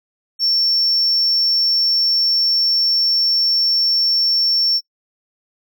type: tone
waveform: triangle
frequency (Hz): 5440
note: F8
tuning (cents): -46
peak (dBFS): -11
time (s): 0.39-4.81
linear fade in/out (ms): 50
effects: noise-tail reverb RT60 0.1 s tail -24 dB re dry + tanh soft clip ceiling -8 dBFS